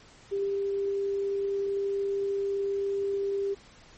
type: tone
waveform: sine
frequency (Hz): 397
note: G4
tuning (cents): +22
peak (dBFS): -26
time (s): 0.31-3.55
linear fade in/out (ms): 20
effects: pink hiss -54 dBFS RMS until 3.97 s + MP3 32 kbps